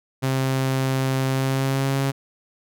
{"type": "tone with pitch glide", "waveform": "sawtooth", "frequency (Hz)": [132.7, 136.51], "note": ["C3", "C#3"], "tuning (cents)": [25, -26], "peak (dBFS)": -16, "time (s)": [0.22, 2.12], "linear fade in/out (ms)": 20, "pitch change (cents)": 49, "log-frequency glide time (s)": [1.3, 1.97], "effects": []}